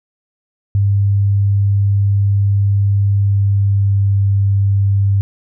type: tone with pitch glide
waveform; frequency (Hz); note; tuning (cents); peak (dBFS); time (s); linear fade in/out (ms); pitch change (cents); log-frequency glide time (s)
sine; 100 to 99.14; G2 to G2; +35 to +20; -10; 0.75-5.21; 0; -15; 3.17-4.17
effects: none